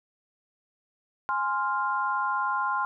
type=chord; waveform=sine; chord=F minor; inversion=first; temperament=equal; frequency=830.6 / 1046.5 / 1396.9 Hz; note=Ab5 / C6 / F6; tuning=0 / 0 / 0 cents; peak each=-31 / -27 / -30 dBFS; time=1.29-2.85 s; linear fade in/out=0 ms; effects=none